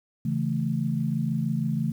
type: chord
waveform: sine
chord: A major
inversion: first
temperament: equal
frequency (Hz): 138.59 / 164.81 / 220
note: C#3 / E3 / A3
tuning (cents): 0 / 0 / 0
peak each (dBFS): -28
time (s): 0.25-1.92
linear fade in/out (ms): 5
effects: 9-bit